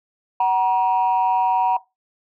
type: tone pair together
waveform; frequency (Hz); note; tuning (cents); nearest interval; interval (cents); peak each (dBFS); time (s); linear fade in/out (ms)
sine; 750 / 951; F#5 / A#5; +23 / +34; major third; 411; -18 / -15; 0.4-1.77; 5
effects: noise-tail reverb RT60 0.2 s tail -18 dB re dry + tanh soft clip ceiling -11 dBFS